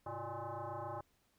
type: tone with frequency modulation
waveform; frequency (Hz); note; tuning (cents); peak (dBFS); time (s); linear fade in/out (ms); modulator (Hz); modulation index
sine; 103.83; G#2; 0; -40; 0.06-1.01; 5; 235; 4.5
effects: pink hiss -75 dBFS RMS until 1.38 s